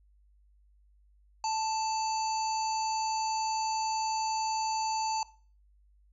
harmonic tone with a mistuned harmonic, 880 Hz, A5, in tune, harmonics 1 / 3 / 5 / 7 / 8, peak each -29 / -44 / -39 / -42 / -43 dBFS, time 1.44-5.23 s, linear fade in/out 2 ms, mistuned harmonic 5, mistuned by +66 cents, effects noise-tail reverb RT60 0.4 s tail -18 dB re dry + added 50 Hz sine -60 dBFS peak until 6.12 s

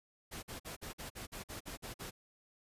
pink noise bursts, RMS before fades -45 dBFS, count 11, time 0.31-2.11 s, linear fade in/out 20 ms, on 120 ms, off 48 ms, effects resampled to 32000 Hz

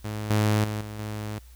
sawtooth tone with level steps, 106.4 Hz, G#2, 42 cents sharp, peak -26 / -16 / -24 / -31 / -27 dBFS, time 0.04-1.39 s, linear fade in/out 10 ms, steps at 0.3 / 0.64 / 0.81 / 0.99 s, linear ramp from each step 2 ms, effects added 60 Hz sine -46 dBFS peak until 1.55 s + white hiss -58 dBFS RMS until 1.55 s

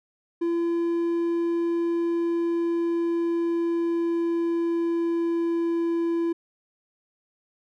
triangle tone with pitch glide, 339 to 336.3 Hz, E4 to E4, +49 to +35 cents, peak -20 dBFS, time 0.41-6.33 s, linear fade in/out 10 ms, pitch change -14 cents, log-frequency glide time 1.93-5.98 s, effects none

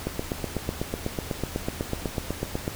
click train, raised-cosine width 2 ms, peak -13 dBFS, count 22, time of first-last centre 0.07-2.679 s, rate 8.05 Hz, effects added 83 Hz sine -43 dBFS peak until 2.75 s + pink hiss -38 dBFS RMS until 2.75 s

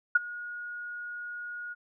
sine tone with ADSR envelope, 1443 Hz, F#6, 44 cents flat, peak -15 dBFS, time 0.15-1.75 s, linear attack 7 ms, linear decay 22 ms, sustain -21 dB, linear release 29 ms, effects none

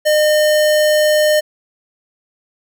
square tone, 608 Hz, D#5, 40 cents flat, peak -11 dBFS, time 0.05-1.41 s, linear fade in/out 20 ms, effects none

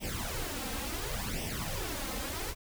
pink noise with flanger, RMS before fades -36 dBFS, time 0-2.55 s, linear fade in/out 50 ms, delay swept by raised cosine 0.35 to 3.85 ms, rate 0.7 Hz, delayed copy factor +0.7, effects none

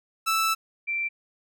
sawtooth / sine tone pair in turn, 1318.5 / 2349 Hz, E6 / D7, 0 / 0 cents, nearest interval minor seventh, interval 1000 cents, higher second, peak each -18 / -25 dBFS, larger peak first, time 0.26-0.55 / 0.87-1.09 s, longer first, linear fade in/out 20 ms, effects none

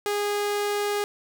sawtooth tone, 411.3 Hz, G#4, 17 cents flat, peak -20 dBFS, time 0.06-1.04 s, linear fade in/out 0 ms, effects none

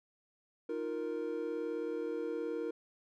triangle chord, Eb suspended second, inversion none, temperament just, 311.1 / 350 / 466.7 Hz, Eb4 / F4 / Bb4, 0 / +4 / +2 cents, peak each -39 / -39 / -35 dBFS, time 0.69-2.71 s, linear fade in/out 5 ms, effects none

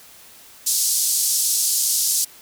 white band-pass noise, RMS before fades -20 dBFS, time 0.66-2.25 s, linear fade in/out 10 ms, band 4700 to 12000 Hz, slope 24 dB/octave, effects white hiss -46 dBFS RMS until 2.41 s

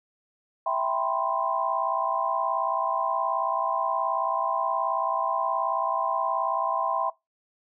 sine chord, C major seventh, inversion first, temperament equal, 659.3 / 784 / 987.8 / 1046.5 Hz, E5 / G5 / B5 / C6, 0 / 0 / 0 / 0 cents, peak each -29 / -30 / -30 / -28 dBFS, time 0.66-7.1 s, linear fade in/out 5 ms, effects noise-tail reverb RT60 0.2 s tail -21 dB re dry

